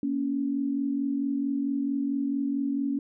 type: tone pair together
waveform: sine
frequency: 235.5 / 280 Hz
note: A#3 / C#4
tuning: +18 / +18 cents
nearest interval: minor third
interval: 300 cents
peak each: -31 / -26 dBFS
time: 0.03-2.99 s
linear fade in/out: 2 ms
effects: none